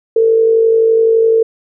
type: tone with amplitude modulation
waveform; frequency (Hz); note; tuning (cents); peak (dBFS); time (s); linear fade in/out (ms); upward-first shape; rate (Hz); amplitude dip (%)
sine; 451; A4; +43; -5; 0.16-1.43; 5; sine; 51.8; 45
effects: none